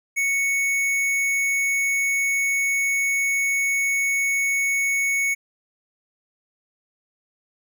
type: tone with tanh clipping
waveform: sine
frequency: 2217 Hz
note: C#7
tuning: in tune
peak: -21 dBFS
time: 0.16-5.35 s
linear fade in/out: 20 ms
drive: 17 dB
effects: none